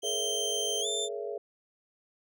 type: tone with pitch glide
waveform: 25% pulse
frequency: 3136 to 3561 Hz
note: G7 to A7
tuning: 0 to +20 cents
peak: -26 dBFS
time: 0.02-1.09 s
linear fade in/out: 50 ms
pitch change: +220 cents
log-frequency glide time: 0.81-0.87 s
type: chord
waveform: sine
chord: A# half-diminished seventh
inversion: third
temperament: just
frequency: 419.5 / 466.2 / 559.4 / 671.3 Hz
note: G#4 / A#4 / C#5 / E5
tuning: +17 / 0 / +16 / +31 cents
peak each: -36 / -39 / -41 / -41 dBFS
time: 0.03-1.38 s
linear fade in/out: 5 ms
effects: none